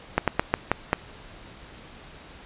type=slowing click train; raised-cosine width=0.5 ms; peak=-4 dBFS; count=6; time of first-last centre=0.18-0.931 s; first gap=97 ms; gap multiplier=1.22; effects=pink hiss -46 dBFS RMS until 2.45 s + resampled to 8000 Hz